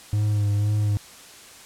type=tone with vibrato; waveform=triangle; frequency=103.83 Hz; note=G#2; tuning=in tune; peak=-17 dBFS; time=0.13-0.97 s; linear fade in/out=0 ms; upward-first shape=sine; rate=2 Hz; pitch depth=29 cents each way; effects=white hiss -45 dBFS RMS until 1.65 s + low-pass 10000 Hz 12 dB/octave